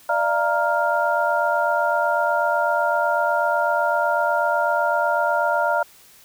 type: tone cluster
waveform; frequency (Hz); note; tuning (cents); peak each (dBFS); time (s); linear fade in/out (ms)
sine; 596 / 684 / 933 / 1400; D5 / F5 / A#5 / F6; +25 / -36 / +1 / +4; -23; 0.09-5.83; 5
effects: white hiss -50 dBFS RMS until 6.24 s